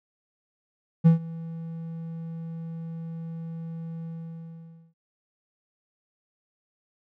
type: tone with ADSR envelope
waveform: triangle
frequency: 164.6 Hz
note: E3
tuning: 2 cents flat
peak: -9 dBFS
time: 1.04-4.94 s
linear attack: 24 ms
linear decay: 120 ms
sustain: -22 dB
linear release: 890 ms
effects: none